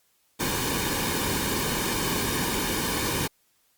pink noise with comb filter, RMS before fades -27 dBFS, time 0.39-3.28 s, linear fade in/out 20 ms, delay 1.5 ms, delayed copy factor -0.65, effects white hiss -67 dBFS RMS until 3.77 s + Opus 48 kbps

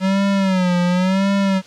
square tone with vibrato, 187.1 Hz, F#3, 20 cents sharp, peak -15 dBFS, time 0-1.62 s, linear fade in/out 50 ms, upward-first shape sine, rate 0.93 Hz, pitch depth 100 cents each way, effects white hiss -43 dBFS RMS until 1.66 s + low-pass 5000 Hz 12 dB/octave

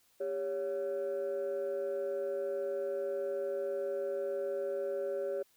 sine tone pair together, 398.3 / 560 Hz, G4 / C#5, +28 / +18 cents, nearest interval tritone, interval 590 cents, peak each -34 / -33 dBFS, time 0.2-5.43 s, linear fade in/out 10 ms, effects tanh soft clip ceiling -29 dBFS + white hiss -69 dBFS RMS until 5.56 s

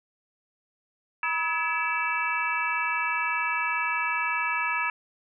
sine tone cluster, 967 / 1284 / 1693 / 2300 / 2658 Hz, B5 / E6 / G#6 / D7 / E7, -37 / -46 / +33 / -37 / +14 cents, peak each -31 dBFS, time 1.23-4.9 s, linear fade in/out 2 ms, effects none

